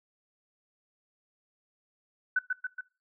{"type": "tone with echo", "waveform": "sine", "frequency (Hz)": 1500, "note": "F#6", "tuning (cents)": 23, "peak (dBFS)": -22, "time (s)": [2.36, 2.39], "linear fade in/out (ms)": 5, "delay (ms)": 140, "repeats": 3, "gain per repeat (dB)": -4, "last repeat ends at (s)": 2.81, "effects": ["noise-tail reverb RT60 0.3 s tail -21 dB re dry"]}